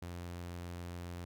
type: tone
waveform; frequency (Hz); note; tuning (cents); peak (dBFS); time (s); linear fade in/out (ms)
sawtooth; 87.31; F2; 0; -38; 0.02-1.25; 5
effects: none